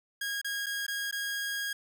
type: tone with dropouts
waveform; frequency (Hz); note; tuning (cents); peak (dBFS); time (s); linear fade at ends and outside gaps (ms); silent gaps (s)
sawtooth; 1636; G#6; -26; -28; 0.21-1.73; 5; 0.415-0.445 / 0.661-0.665 / 0.866-0.88 / 1.112-1.125
effects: none